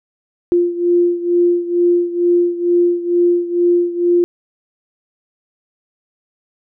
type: beating tone pair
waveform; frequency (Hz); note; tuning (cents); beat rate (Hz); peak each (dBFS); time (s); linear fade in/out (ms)
sine; 348.6 / 350.8; F4 / F4; -3 / +8; 2.2; -13 / -17; 0.52-4.24; 0
effects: none